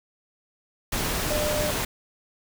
sine tone in noise, 600 Hz, D5, 37 cents sharp, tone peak -26 dBFS, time 1.3-1.71 s, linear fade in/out 5 ms, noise pink, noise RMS -27 dBFS, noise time 0.92-1.85 s, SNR -2 dB, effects none

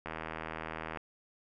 click train, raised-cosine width 0.5 ms, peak -23 dBFS, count 74, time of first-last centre 0.06-0.972 s, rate 80 Hz, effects none

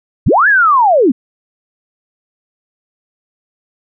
sine linear two-way sweep, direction up then down, 34 to 1734 to 217.9 Hz, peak -6 dBFS, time 0.26-1.12 s, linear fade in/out 10 ms, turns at 0.48 s, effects none

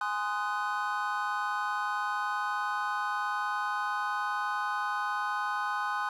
triangle chord, Ab dominant seventh, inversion none, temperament just, 830.6 / 1038.3 / 1245.9 / 1495.1 Hz, Ab5 / C6 / Eb6 / Gb6, 0 / -14 / +2 / +18 cents, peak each -33 dBFS, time 0.01-6.09 s, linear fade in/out 2 ms, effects none

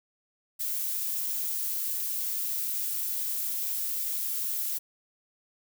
violet noise, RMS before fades -31 dBFS, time 0.59-4.79 s, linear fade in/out 20 ms, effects none

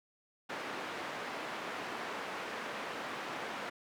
white band-pass noise, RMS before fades -41 dBFS, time 0.49-3.7 s, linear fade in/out 10 ms, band 230 to 1700 Hz, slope 12 dB/octave, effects none

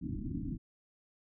white low-pass noise, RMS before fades -38 dBFS, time 0.01-0.58 s, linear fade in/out 20 ms, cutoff 320 Hz, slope 96 dB/octave, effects none

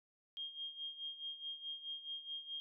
sine tone with tremolo, 3227 Hz, G7, 50 cents sharp, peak -40 dBFS, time 0.37-2.6 s, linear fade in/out 0 ms, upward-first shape sine, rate 4.7 Hz, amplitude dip 75%, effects none

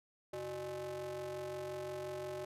square ring-modulated tone, 116.54 Hz, A#2, in tune, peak -38 dBFS, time 0.33-2.45 s, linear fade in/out 5 ms, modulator 489 Hz, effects resampled to 32000 Hz

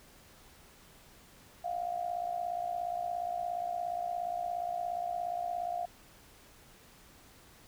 sine tone with amplitude modulation, 703 Hz, F5, 11 cents sharp, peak -29 dBFS, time 1.64-5.86 s, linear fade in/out 10 ms, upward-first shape sine, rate 57.1 Hz, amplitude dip 75%, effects pink hiss -58 dBFS RMS until 7.67 s

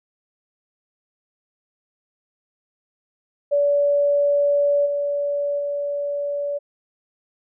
sine tone with level steps, 574 Hz, D5, 40 cents flat, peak -15 / -20 / -22 dBFS, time 3.51-6.59 s, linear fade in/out 20 ms, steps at 4.85 / 5.58 s, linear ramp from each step 20 ms, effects none

